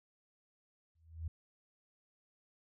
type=tone with exponential growth; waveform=sine; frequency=81.3 Hz; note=E2; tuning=23 cents flat; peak=-34 dBFS; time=0.95-1.28 s; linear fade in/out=5 ms; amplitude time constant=71 ms; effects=none